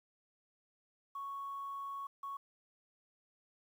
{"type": "tone bursts at uneven times", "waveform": "sine", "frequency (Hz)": 1108.7, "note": "C#6", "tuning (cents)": 0, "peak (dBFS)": -39, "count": 2, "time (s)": [[1.15, 2.07], [2.23, 2.37]], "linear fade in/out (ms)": 5, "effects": ["tanh soft clip ceiling -35 dBFS", "11-bit"]}